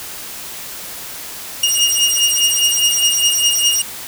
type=beating tone pair; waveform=20% pulse; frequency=2846 / 2850.9 Hz; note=F7 / F7; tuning=+32 / +35 cents; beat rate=4.9 Hz; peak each=-11 dBFS; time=1.63-3.82 s; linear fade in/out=5 ms; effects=white hiss -30 dBFS RMS until 4.07 s